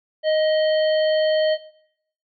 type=harmonic tone with a mistuned harmonic; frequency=622.3 Hz; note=D#5; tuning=in tune; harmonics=1 / 3 / 5 / 7; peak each=-16 / -31 / -30 / -34 dBFS; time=0.23-1.58 s; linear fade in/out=50 ms; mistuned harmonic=3; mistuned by=+20 cents; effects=noise-tail reverb RT60 0.7 s tail -18 dB re dry